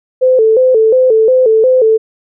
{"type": "tone with vibrato", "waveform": "sine", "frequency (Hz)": 476.1, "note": "A#4", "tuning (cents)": 37, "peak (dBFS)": -5, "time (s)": [0.21, 1.98], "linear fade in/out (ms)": 20, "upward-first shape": "square", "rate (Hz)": 2.8, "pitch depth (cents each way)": 130, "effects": []}